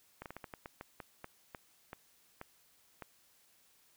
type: slowing click train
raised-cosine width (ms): 0.5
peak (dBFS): -29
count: 14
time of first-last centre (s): 0.22-3.023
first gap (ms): 38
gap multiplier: 1.26
effects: white hiss -68 dBFS RMS until 3.96 s